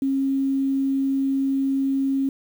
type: tone with quantisation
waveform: sine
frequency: 271.1 Hz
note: C#4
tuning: 38 cents flat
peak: -19 dBFS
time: 0.02-2.29 s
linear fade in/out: 2 ms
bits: 8
effects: none